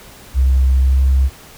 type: tone with pitch glide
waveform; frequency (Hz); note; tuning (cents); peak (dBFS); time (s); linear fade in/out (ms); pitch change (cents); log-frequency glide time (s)
sine; 65.6 to 66.75; C2 to C2; +5 to +35; -8; 0.34-1.3; 50; +30; 0.79-0.98
effects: tanh soft clip ceiling -6 dBFS + pink hiss -40 dBFS RMS until 1.57 s